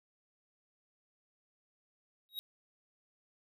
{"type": "tone with exponential growth", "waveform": "square", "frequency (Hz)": 3803, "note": "A#7", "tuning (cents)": 34, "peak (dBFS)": -34, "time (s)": [2.29, 2.39], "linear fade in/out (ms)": 0, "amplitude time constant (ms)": 21, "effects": []}